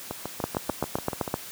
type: two click trains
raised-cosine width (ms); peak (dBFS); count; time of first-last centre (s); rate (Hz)
1; -16 / -10; 9 / 8; 0.11-1.278 / 0.44-1.341; 6.85 / 7.77
effects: white hiss -41 dBFS RMS until 1.51 s + high-pass 80 Hz 12 dB/octave